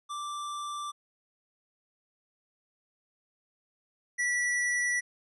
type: tone pair in turn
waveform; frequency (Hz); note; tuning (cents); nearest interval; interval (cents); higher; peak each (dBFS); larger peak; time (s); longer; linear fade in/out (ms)
square; 1174.7 / 1951.7; D6 / B6; 0 / -21; major sixth; 879; second; -35 / -27; second; 0.09-0.92 / 4.18-5.01; neither; 20
effects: resampled to 24000 Hz